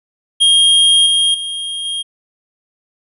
square tone with level steps, 3236 Hz, G#7, 46 cents flat, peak -8 / -11 / -21 / -19 dBFS, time 0.4-2.03 s, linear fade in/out 20 ms, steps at 1.06 / 1.34 / 1.85 s, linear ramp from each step 5 ms, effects resampled to 32000 Hz

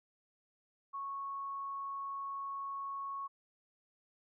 sine tone, 1104 Hz, C#6, 7 cents flat, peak -38 dBFS, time 0.93-3.28 s, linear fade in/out 20 ms, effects none

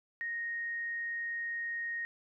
sine tone, 1864.7 Hz, A#6, in tune, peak -34 dBFS, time 0.21-2.05 s, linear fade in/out 0 ms, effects none

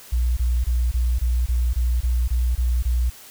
sine tone bursts, 60.5 Hz, B1, 35 cents flat, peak -17 dBFS, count 11, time 0.12-3.1 s, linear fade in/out 10 ms, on 250 ms, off 23 ms, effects white hiss -44 dBFS RMS until 3.3 s

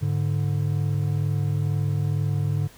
triangle tone pair together, 103.76 / 145.9 Hz, G#2 / D3, -1 / -11 cents, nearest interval tritone, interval 590 cents, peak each -22 dBFS, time 0.01-2.68 s, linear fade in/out 20 ms, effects pink hiss -50 dBFS RMS until 2.77 s

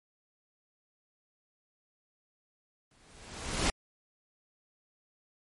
pink noise with exponential growth, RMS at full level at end -26 dBFS, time 2.91-3.7 s, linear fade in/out 2 ms, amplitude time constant 170 ms, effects low-pass 11000 Hz 12 dB/octave + MP3 48 kbps

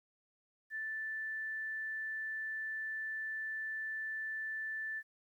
sine tone, 1760 Hz, A6, in tune, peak -37 dBFS, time 0.7-5.03 s, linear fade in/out 50 ms, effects 12-bit

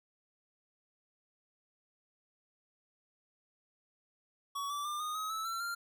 square tone with pitch steps, 1126 / 1160.3 / 1195.7 / 1232.2 / 1269.7 / 1308.5 / 1348.4 / 1389.5 Hz, C#6 / D6 / D6 / D#6 / D#6 / E6 / E6 / F6, +27 / -21 / +31 / -17 / +35 / -13 / +39 / -9 cents, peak -36 dBFS, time 4.55-5.75 s, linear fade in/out 10 ms, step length 150 ms, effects none

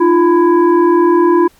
sine tone with frequency modulation, 346.9 Hz, F4, 12 cents flat, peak -6 dBFS, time 0-1.48 s, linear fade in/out 10 ms, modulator 654 Hz, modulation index 0.88, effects pink hiss -49 dBFS RMS until 1.59 s + MP3 96 kbps

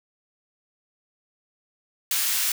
white high-pass noise, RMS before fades -24 dBFS, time 2.11-2.52 s, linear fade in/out 2 ms, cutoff 1500 Hz, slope 12 dB/octave, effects none

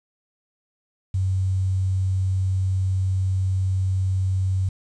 sine tone with quantisation, 94.4 Hz, F#2, 35 cents sharp, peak -19 dBFS, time 1.14-4.69 s, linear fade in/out 5 ms, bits 8, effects resampled to 22050 Hz

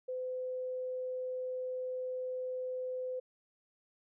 sine tone, 509 Hz, C5, 48 cents flat, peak -35 dBFS, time 0.08-3.2 s, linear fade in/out 10 ms, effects none

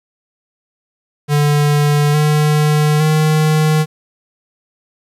square tone with pitch steps, 146.83 / 150.78 / 154.84 Hz, D3 / D3 / D#3, 0 / +46 / -8 cents, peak -11 dBFS, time 1.28-3.86 s, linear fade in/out 50 ms, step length 860 ms, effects resampled to 32000 Hz + 8-bit

